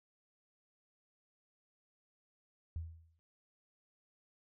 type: tone with exponential decay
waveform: sine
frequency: 82 Hz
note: E2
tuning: 9 cents flat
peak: -35 dBFS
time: 2.76-3.19 s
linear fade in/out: 0 ms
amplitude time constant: 92 ms
effects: none